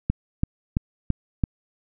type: click train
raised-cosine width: 5 ms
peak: -8 dBFS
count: 5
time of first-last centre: 0.1-1.438 s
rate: 2.99 Hz
effects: none